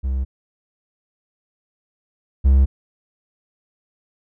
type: tone pair in turn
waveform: triangle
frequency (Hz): 65.7 / 67.2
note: C2 / C2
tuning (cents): +8 / +47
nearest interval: unison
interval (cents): 39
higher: second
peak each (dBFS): -17 / -8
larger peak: second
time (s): 0.03-0.25 / 2.44-2.66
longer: neither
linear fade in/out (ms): 20
effects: none